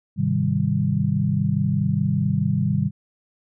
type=chord; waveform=sine; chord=Ab major seventh; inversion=none; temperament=equal; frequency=103.83 / 130.81 / 155.56 / 196 Hz; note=Ab2 / C3 / Eb3 / G3; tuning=0 / 0 / 0 / 0 cents; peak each=-26 / -24 / -23 / -23 dBFS; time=0.16-2.91 s; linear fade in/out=50 ms; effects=none